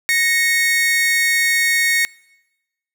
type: tone pair together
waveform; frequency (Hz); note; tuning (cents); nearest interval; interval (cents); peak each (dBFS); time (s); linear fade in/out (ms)
40% pulse; 1864.7 / 2200; A#6 / C#7; 0 / -14; minor third; 286; -16; 0.09-2.05; 0
effects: noise-tail reverb RT60 1.0 s tail -24 dB re dry